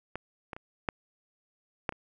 clicks, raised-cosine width 0.5 ms, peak -20 / -23 / -27 / -13 / -13 / -28 dBFS, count 6, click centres 0.156 / 0.532 / 0.565 / 0.888 / 1.892 / 1.924 s, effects none

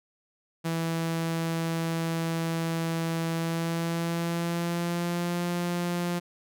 sawtooth tone with pitch glide, 164.81 to 174.61 Hz, E3 to F3, 0 to 0 cents, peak -23 dBFS, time 0.64-6.2 s, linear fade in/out 20 ms, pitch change +100 cents, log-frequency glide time 3.33-5.44 s, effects none

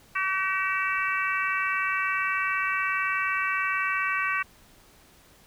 harmonic tone, 381.3 Hz, G4, 48 cents flat, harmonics 3 / 4 / 5 / 6 / 7, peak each -29 / -30 / -31 / -32 / -32 dBFS, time 0.15-4.43 s, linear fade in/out 10 ms, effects pink hiss -56 dBFS RMS until 5.46 s

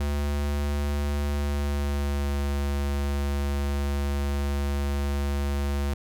square tone with pitch glide, 72.2 to 70.76 Hz, D2 to C#2, -29 to +36 cents, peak -25 dBFS, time 0-5.94 s, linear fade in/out 5 ms, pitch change -35 cents, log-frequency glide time 1.29-2.4 s, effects none

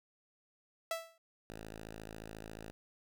sawtooth tone with exponential decay, 659.3 Hz, E5, in tune, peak -28 dBFS, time 0.91-1.18 s, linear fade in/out 2 ms, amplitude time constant 58 ms
5% pulse tone, 54.2 Hz, A1, 25 cents flat, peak -35 dBFS, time 1.5-2.71 s, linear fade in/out 0 ms
effects none

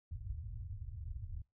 white low-pass noise, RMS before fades -44 dBFS, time 0.11-1.42 s, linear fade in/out 2 ms, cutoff 110 Hz, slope 48 dB/octave, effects noise-tail reverb RT60 0.2 s tail -23 dB re dry

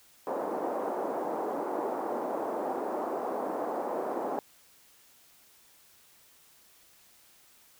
white band-pass noise, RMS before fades -33 dBFS, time 0.27-4.39 s, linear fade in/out 0 ms, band 280 to 850 Hz, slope 24 dB/octave, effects white hiss -60 dBFS RMS until 7.79 s

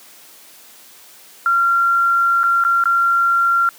sine tone with dropouts, 1377 Hz, F6, 25 cents flat, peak -12 dBFS, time 1.46-3.69 s, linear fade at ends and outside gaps 1 ms, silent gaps 2.433-2.439 / 2.639-2.649 / 2.839-2.856 s, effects white hiss -44 dBFS RMS until 3.78 s + high-pass 200 Hz 12 dB/octave

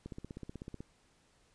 click train, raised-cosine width 3 ms, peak -30 dBFS, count 13, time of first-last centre 0.06-0.805 s, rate 16.1 Hz, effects pink hiss -69 dBFS RMS until 1.54 s + resampled to 22050 Hz

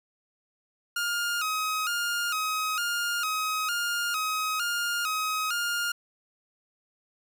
sawtooth tone with vibrato, 1337 Hz, E6, 24 cents sharp, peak -23 dBFS, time 0.96-5.92 s, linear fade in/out 5 ms, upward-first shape square, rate 1.1 Hz, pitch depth 95 cents each way, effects none

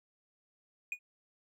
triangle tone with exponential decay, 2459 Hz, D#7, 21 cents flat, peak -28 dBFS, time 0.92-0.99 s, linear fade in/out 2 ms, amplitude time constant 15 ms, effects none

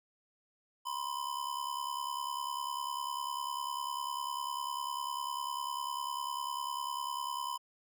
square ring-modulated tone, 1010 Hz, B5, 39 cents sharp, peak -33 dBFS, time 0.85-7.58 s, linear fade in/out 20 ms, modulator 35 Hz, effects none

